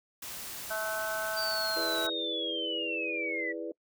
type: noise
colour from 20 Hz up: white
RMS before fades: -41 dBFS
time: 0.22-2.07 s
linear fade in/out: 5 ms
type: harmonic tone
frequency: 217 Hz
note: A3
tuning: 24 cents flat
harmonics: 3 / 4 / 5 / 6 / 7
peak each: -35 / -42 / -46 / -41 / -35 dBFS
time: 0.7-2.1 s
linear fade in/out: 10 ms
type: linear sweep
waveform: sine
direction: down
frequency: 4699 to 1927 Hz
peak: -32 dBFS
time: 1.36-3.53 s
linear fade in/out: 20 ms
type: chord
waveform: sine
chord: E dominant seventh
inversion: none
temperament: equal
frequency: 329.6 / 415.3 / 493.9 / 587.3 Hz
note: E4 / G#4 / B4 / D5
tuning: 0 / 0 / 0 / 0 cents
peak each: -38 / -42 / -39 / -42 dBFS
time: 1.76-3.72 s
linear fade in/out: 5 ms
effects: noise-tail reverb RT60 0.1 s tail -25 dB re dry

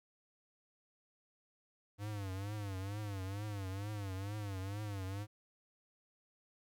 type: tone with vibrato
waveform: square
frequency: 100 Hz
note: G2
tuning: 35 cents sharp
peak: -40 dBFS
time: 1.98-5.27 s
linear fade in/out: 50 ms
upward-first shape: triangle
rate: 2.2 Hz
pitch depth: 130 cents each way
effects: 13-bit

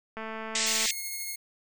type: click train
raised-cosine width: 0.5 ms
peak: -23 dBFS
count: 153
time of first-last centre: 0.17-0.858 s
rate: 221 Hz
type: band-pass noise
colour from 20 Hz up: white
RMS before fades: -28 dBFS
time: 0.55-0.91 s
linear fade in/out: 2 ms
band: 1800 to 8300 Hz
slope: 96 dB/octave
type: tone with tremolo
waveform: 5% pulse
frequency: 2163 Hz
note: C#7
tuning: 43 cents flat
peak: -22 dBFS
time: 0.66-1.36 s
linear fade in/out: 10 ms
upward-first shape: sine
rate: 13 Hz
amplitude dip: 25%
effects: none

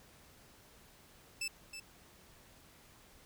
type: tone with echo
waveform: 20% pulse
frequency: 2637 Hz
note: E7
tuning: in tune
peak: -31 dBFS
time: 1.41-1.48 s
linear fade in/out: 5 ms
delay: 320 ms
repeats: 1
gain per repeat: -9 dB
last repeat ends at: 1.8 s
effects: pink hiss -61 dBFS RMS until 3.25 s

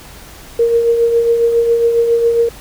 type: tone with tremolo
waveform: sine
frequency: 466.2 Hz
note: A#4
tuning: in tune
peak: -7 dBFS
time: 0.59-2.49 s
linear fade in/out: 5 ms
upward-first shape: triangle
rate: 7.3 Hz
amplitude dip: 50%
effects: added 50 Hz sine -42 dBFS peak until 2.6 s + pink hiss -37 dBFS RMS until 2.6 s

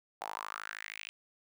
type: tone with high-pass filter sweep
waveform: sawtooth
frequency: 52.9 Hz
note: G#1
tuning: 33 cents sharp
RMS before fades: -43 dBFS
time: 0.21-1.09 s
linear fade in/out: 0 ms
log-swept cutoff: 780 to 2700 Hz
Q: 4.7
effects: none

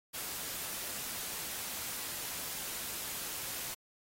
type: noise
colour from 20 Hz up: white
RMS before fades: -40 dBFS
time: 0.13-3.75 s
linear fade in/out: 20 ms
effects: AAC 48 kbps

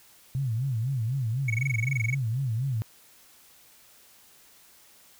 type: tone with vibrato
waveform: sine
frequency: 123.47 Hz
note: B2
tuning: in tune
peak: -25 dBFS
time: 0.35-2.82 s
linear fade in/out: 0 ms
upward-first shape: sine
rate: 4 Hz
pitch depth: 210 cents each way
type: tone bursts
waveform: triangle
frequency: 2224 Hz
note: C#7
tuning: 5 cents sharp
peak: -24 dBFS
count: 16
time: 1.48-2.147 s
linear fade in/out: 5 ms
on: 22 ms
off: 21 ms
effects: white hiss -56 dBFS RMS until 5.19 s

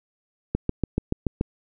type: click train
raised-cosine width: 3 ms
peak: -9 dBFS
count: 7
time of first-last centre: 0.55-1.411 s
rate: 6.97 Hz
effects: none

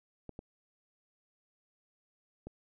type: clicks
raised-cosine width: 2 ms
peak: -30 dBFS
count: 3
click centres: 0.293 / 0.391 / 2.47 s
effects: none

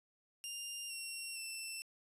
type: tone with pitch steps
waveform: 15% pulse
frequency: 2800 / 2738 / 2677 Hz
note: F7 / F7 / E7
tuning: +4 / -35 / +26 cents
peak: -35 dBFS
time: 0.44-1.82 s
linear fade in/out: 0 ms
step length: 460 ms
effects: resampled to 32000 Hz

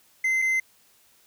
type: tone pair in turn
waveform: triangle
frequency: 2067 / 2067 Hz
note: C7 / C7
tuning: -22 / -22 cents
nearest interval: unison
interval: 0 cents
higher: neither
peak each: -19 dBFS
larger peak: neither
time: 0.24-0.42 / 0.42-0.6 s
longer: neither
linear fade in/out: 5 ms
effects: white hiss -60 dBFS RMS until 1.26 s

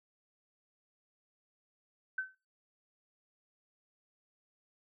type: tone with exponential decay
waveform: sine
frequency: 1529 Hz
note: G6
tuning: 44 cents flat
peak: -29 dBFS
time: 2.18-2.35 s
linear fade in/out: 5 ms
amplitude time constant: 35 ms
effects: noise-tail reverb RT60 0.3 s tail -24 dB re dry

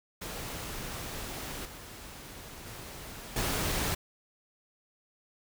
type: noise with level steps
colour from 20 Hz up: pink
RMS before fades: -39 / -46 / -44 / -31 dBFS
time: 0.21-3.95 s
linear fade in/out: 10 ms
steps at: 1.65 / 2.66 / 3.36 s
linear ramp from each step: 5 ms
effects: none

